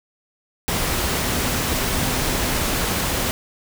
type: tone in noise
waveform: sine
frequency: 252.1 Hz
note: B3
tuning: 36 cents sharp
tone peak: -31 dBFS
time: 1.25-2.53 s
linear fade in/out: 0 ms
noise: pink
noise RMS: -22 dBFS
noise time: 0.68-3.31 s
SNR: -12 dB
effects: none